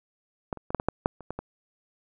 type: clicks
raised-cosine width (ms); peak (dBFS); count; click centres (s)
1; -15 / -27 / -21 / -8 / -16 / -9 / -7 / -29 / -18 / -19; 10; 0.528 / 0.573 / 0.705 / 0.747 / 0.799 / 0.886 / 1.059 / 1.207 / 1.306 / 1.39
effects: none